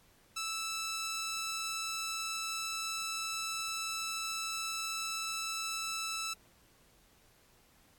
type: tone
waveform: 10% pulse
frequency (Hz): 1318.5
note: E6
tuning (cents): 0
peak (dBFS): -27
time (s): 0.36-6.34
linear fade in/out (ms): 10
effects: pink hiss -65 dBFS RMS until 7.98 s + AAC 64 kbps